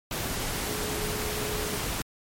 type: tone in noise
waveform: sine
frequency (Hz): 422.1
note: G#4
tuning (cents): +28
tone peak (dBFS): -35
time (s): 0.66-1.76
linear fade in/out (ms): 2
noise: pink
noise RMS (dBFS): -31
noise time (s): 0.11-2.02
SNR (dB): -7
effects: MP3 64 kbps